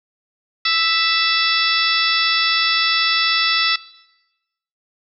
harmonic tone with a mistuned harmonic, 659.3 Hz, E5, in tune, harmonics 2 / 3 / 4 / 5 / 6 / 7 / 8, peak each -23 / -23 / -23 / -23 / -23 / -23 / -23 dBFS, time 0.65-3.76 s, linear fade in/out 5 ms, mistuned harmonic 5, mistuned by +73 cents, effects noise-tail reverb RT60 1.0 s tail -20 dB re dry

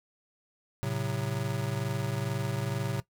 square chord, F# diminished, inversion first, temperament just, 111 / 133.2 / 185 Hz, A2 / C3 / F#3, +16 / +31 / 0 cents, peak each -35 / -33 / -38 dBFS, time 0.83-3 s, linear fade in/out 0 ms, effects noise-tail reverb RT60 0.1 s tail -17 dB re dry

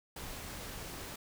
pink noise, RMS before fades -44 dBFS, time 0.16-1.16 s, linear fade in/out 5 ms, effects none

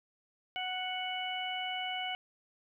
harmonic tone, 740 Hz, F#5, in tune, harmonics 1 / 2 / 3 / 4, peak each -38 / -45 / -40 / -38 dBFS, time 0.56-2.15 s, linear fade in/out 0 ms, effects 12-bit

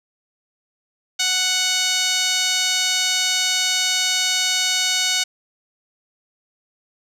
15% pulse tone with band-pass filter, 740 Hz, F#5, in tune, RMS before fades -20 dBFS, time 1.19-5.24 s, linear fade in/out 10 ms, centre 4900 Hz, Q 6.5, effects none

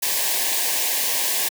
white band-stop noise, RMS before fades -22 dBFS, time 0.02-1.49 s, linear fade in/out 10 ms, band 1100 to 1600 Hz, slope 96 dB/octave, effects high-pass 400 Hz 12 dB/octave

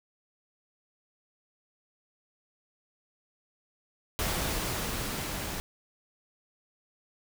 pink noise with level ramp, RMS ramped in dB -30 to -36 dBFS, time 4.19-5.6 s, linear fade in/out 0 ms, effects none

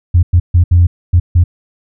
sine tone bursts at uneven times, 87.31 Hz, F2, in tune, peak -3 dBFS, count 6, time 0.14-0.23 / 0.33-0.4 / 0.54-0.64 / 0.71-0.87 / 1.13-1.2 / 1.35-1.44 s, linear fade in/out 10 ms, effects tanh soft clip ceiling 0 dBFS

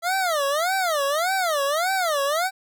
25% pulse tone with vibrato, 654 Hz, E5, 14 cents flat, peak -17 dBFS, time 0.02-2.51 s, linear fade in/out 50 ms, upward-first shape sine, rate 1.7 Hz, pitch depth 290 cents each way, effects none

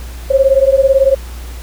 sine beating tone pair, 531 / 549 Hz, C5 / C#5, +25 / -17 cents, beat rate 18 Hz, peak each -10 dBFS, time 0.3-1.15 s, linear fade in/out 10 ms, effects added 60 Hz sine -25 dBFS peak until 1.62 s + pink hiss -36 dBFS RMS until 1.62 s

